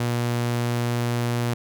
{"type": "tone", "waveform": "sawtooth", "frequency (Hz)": 119.7, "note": "A#2", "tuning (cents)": 46, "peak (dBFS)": -18, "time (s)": [0, 1.54], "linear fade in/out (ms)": 5, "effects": []}